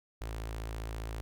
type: tone with notch filter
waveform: sawtooth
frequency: 55 Hz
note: A1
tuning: in tune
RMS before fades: -39 dBFS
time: 0.21-1.21 s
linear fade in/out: 0 ms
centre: 190 Hz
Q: 1.2
effects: none